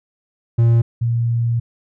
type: tone pair in turn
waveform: triangle / sine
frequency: 116.54 / 117.35 Hz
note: A#2 / A#2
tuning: 0 / +12 cents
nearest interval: unison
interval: 12 cents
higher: second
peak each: -8 / -15 dBFS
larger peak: first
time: 0.58-0.82 / 1.01-1.6 s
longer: second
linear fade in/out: 10 ms
effects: none